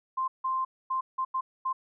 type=tone bursts at uneven times; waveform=sine; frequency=1046.5 Hz; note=C6; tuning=in tune; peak=-26 dBFS; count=6; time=0.17-0.28 / 0.44-0.65 / 0.9-1.01 / 1.18-1.25 / 1.34-1.41 / 1.65-1.73 s; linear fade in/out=10 ms; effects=none